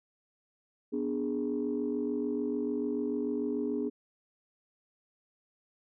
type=chord; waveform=sine; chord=G# diminished; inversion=first; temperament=equal; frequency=246.9 / 293.7 / 415.3 Hz; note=B3 / D4 / G#4; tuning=0 / 0 / 0 cents; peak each=-33 dBFS; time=0.92-3.9 s; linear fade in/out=20 ms; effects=tanh soft clip ceiling -22 dBFS